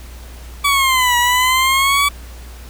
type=exponential two-way sweep; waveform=20% pulse; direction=down then up; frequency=1148 to 962 to 1148 Hz; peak=-7 dBFS; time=0.64-2.09 s; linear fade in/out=10 ms; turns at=1.17 s; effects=added 60 Hz sine -32 dBFS peak until 2.69 s + pink hiss -41 dBFS RMS until 2.69 s